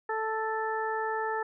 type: harmonic tone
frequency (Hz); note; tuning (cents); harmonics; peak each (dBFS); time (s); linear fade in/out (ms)
440; A4; 0; 1 / 2 / 3 / 4; -33 / -32 / -37 / -36; 0.09-1.43; 5
effects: none